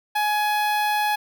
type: tone with notch filter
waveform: sawtooth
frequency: 840 Hz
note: G#5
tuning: 19 cents sharp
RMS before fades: -22 dBFS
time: 0.15-1.16 s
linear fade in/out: 10 ms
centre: 7200 Hz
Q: 0.89
effects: none